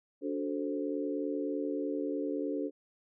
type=chord; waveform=sine; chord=D dominant seventh; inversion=none; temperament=equal with one note detuned; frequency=289.5 / 370 / 440 / 523.3 Hz; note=D4 / F#4 / A4 / C5; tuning=-25 / 0 / 0 / 0 cents; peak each=-34 / -39 / -37 / -40 dBFS; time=0.21-2.71 s; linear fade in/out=50 ms; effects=none